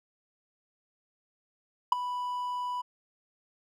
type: tone with ADSR envelope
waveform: triangle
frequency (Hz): 987.8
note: B5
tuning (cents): 0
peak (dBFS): -13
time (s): 1.92-2.82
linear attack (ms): 4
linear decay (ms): 10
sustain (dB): -16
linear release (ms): 14
effects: none